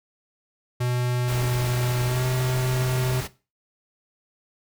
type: tone with pitch glide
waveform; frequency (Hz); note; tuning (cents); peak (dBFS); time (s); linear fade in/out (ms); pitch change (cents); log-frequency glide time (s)
square; 123.47 to 127.68; B2 to C3; 0 to -42; -23; 0.8-3.21; 10; +58; 2.03-2.25
type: noise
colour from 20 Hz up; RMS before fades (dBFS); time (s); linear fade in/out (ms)
pink; -33; 1.27-3.28; 20
effects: noise-tail reverb RT60 0.3 s tail -17 dB re dry